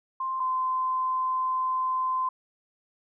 sine tone pair in turn, 1049 / 1032.8 Hz, C6 / C6, +4 / -23 cents, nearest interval unison, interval 27 cents, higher first, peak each -27 / -24 dBFS, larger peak second, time 0.2-0.4 / 0.4-2.29 s, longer second, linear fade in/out 5 ms, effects none

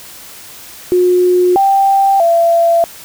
sine tone with pitch steps, 360.3 / 785 / 675 Hz, F#4 / G5 / E5, -46 / +2 / +41 cents, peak -7 dBFS, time 0.92-2.84 s, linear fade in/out 0 ms, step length 640 ms, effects white hiss -34 dBFS RMS until 3.04 s

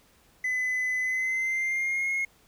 triangle tone with pitch glide, 2013 to 2157 Hz, B6 to C#7, +33 to -48 cents, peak -23 dBFS, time 0.44-2.25 s, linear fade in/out 5 ms, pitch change +119 cents, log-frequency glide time 1-2.1 s, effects tanh soft clip ceiling -19 dBFS + pink hiss -61 dBFS RMS until 2.47 s

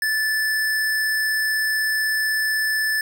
square tone, 1748 Hz, A6, 12 cents flat, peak -20 dBFS, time 0.02-3.01 s, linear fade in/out 2 ms, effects none

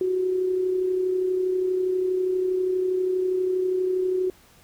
sine tone with amplitude modulation, 370 Hz, F#4, in tune, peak -19 dBFS, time 0.01-4.3 s, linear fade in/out 2 ms, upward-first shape sine, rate 32.4 Hz, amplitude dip 40%, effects pink hiss -55 dBFS RMS until 4.63 s

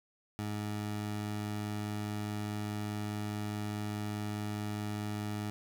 20% pulse tone, 104.8 Hz, G#2, 16 cents sharp, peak -30 dBFS, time 0.39-5.5 s, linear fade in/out 0 ms, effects none

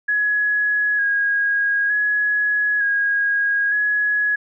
sine tone with vibrato, 1661.2 Hz, G#6, in tune, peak -16 dBFS, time 0.08-4.36 s, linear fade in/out 10 ms, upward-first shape square, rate 0.55 Hz, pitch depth 21 cents each way, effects none

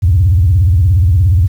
sine tone with vibrato, 88.3 Hz, F2, 20 cents sharp, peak -5 dBFS, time 0.02-1.48 s, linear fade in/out 20 ms, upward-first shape sine, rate 17 Hz, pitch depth 290 cents each way, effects tanh soft clip ceiling -1 dBFS + 7-bit

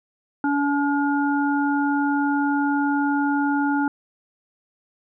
harmonic tone, 285.3 Hz, C#4, 50 cents sharp, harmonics 1 / 3 / 5, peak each -20 / -25 / -27 dBFS, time 0.44-3.88 s, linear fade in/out 2 ms, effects none

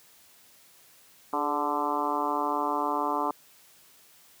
harmonic tone with a mistuned harmonic, 146.83 Hz, D3, in tune, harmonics 2 / 3 / 4 / 5 / 6 / 7 / 8 / 9, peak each -34 / -36 / -37 / -34 / -31 / -31 / -33 / -42 dBFS, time 1.33-3.31 s, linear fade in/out 2 ms, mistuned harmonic 3, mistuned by -62 cents, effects white hiss -57 dBFS RMS until 4.4 s + high-pass 80 Hz 12 dB/octave

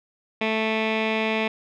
15% pulse tone with low-pass filter, 219.9 Hz, A3, 1 cent flat, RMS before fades -24 dBFS, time 0.41-1.48 s, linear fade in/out 5 ms, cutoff 2800 Hz, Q 5.2, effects none

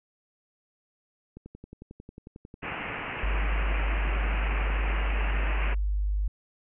click train, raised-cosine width 3 ms, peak -30 dBFS, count 40, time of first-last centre 1.37-4.884 s, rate 11.1 Hz
white low-pass noise, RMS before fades -35 dBFS, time 2.62-5.75 s, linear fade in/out 20 ms, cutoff 2800 Hz, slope 96 dB/octave
sine tone, 50.2 Hz, G1, 42 cents sharp, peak -24 dBFS, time 3.23-6.28 s, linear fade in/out 5 ms
effects none

